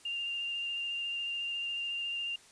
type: tone with vibrato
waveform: sine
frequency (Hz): 2794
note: F7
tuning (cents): 0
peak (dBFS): -33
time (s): 0.05-2.36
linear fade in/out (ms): 5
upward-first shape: triangle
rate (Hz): 14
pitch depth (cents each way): 18
effects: white hiss -58 dBFS RMS until 2.51 s + resampled to 22050 Hz